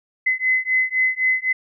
sine beating tone pair, 2033 / 2036.9 Hz, B6 / C7, +50 / -47 cents, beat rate 3.9 Hz, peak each -20 dBFS, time 0.26-1.53 s, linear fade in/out 10 ms, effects none

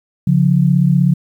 sine tone pair together, 140.72 / 176.9 Hz, C#3 / F3, +26 / +23 cents, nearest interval major third, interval 397 cents, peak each -12 dBFS, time 0.27-1.14 s, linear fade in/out 5 ms, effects 8-bit

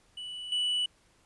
triangle tone with level steps, 2960 Hz, F#7, in tune, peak -36 / -25 dBFS, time 0.17-0.86 s, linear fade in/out 5 ms, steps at 0.52 s, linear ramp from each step 2 ms, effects pink hiss -65 dBFS RMS until 1.25 s + resampled to 24000 Hz

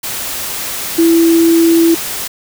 sine tone in noise, 332.2 Hz, E4, 13 cents sharp, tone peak -6 dBFS, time 0.98-1.95 s, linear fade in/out 10 ms, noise white, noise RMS -21 dBFS, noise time 0.03-2.28 s, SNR +12 dB, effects none

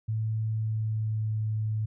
sine tone with pitch glide, 110 to 108.49 Hz, A2 to A2, 0 to -24 cents, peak -26 dBFS, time 0.08-1.86 s, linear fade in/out 10 ms, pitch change -24 cents, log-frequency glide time 0.5-1.39 s, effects none

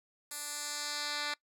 10% pulse tone with band-pass filter sweep, 293.7 Hz, D4, in tune, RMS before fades -38 dBFS, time 0.31-1.34 s, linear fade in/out 5 ms, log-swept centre 11000 to 3200 Hz, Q 1.2, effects noise-tail reverb RT60 0.1 s tail -22 dB re dry

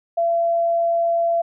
sine tone, 677 Hz, E5, 46 cents sharp, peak -16 dBFS, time 0.17-1.42 s, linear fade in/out 10 ms, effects none

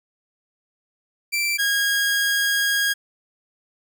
sawtooth tone pair in turn, 2343 / 1635.8 Hz, D7 / G#6, -5 / -27 cents, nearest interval tritone, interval 622 cents, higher first, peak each -17 / -15 dBFS, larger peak second, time 1.32-1.58 / 1.58-2.94 s, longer second, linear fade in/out 20 ms, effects none

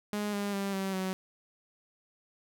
sawtooth tone with pitch steps, 207.7 / 202.6 / 197.63 / 192.79 / 188.06 Hz, G#3 / G#3 / G3 / G3 / F#3, 0 / -43 / +14 / -29 / +28 cents, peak -27 dBFS, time 0.13-1.13 s, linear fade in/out 0 ms, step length 200 ms, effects none

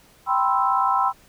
sine chord, C major seventh, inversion second, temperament equal, 784 / 987.8 / 1046.5 / 1318.5 Hz, G5 / B5 / C6 / E6, 0 / 0 / 0 / 0 cents, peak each -23 dBFS, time 0.26-1.13 s, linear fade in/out 50 ms, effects pink hiss -54 dBFS RMS until 1.28 s

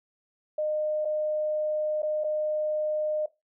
sine tone with dropouts, 611 Hz, D#5, 32 cents flat, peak -25 dBFS, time 0.58-3.26 s, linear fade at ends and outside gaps 5 ms, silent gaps 1.049-1.053 / 2.021-2.029 / 2.238-2.243 s, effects noise-tail reverb RT60 0.2 s tail -17 dB re dry

